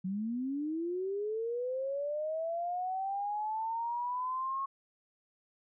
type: linear sweep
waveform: sine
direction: up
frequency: 180.6 to 1094 Hz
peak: -32 dBFS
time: 0.04-4.66 s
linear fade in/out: 10 ms
effects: none